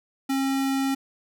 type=tone; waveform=square; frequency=270.3 Hz; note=C#4; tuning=44 cents flat; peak=-23 dBFS; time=0.29-0.95 s; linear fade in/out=10 ms; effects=none